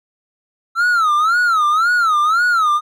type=tone with vibrato; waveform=triangle; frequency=1318.5 Hz; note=E6; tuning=in tune; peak=-10 dBFS; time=0.75-2.81 s; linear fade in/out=50 ms; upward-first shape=sine; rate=1.9 Hz; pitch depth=180 cents each way; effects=none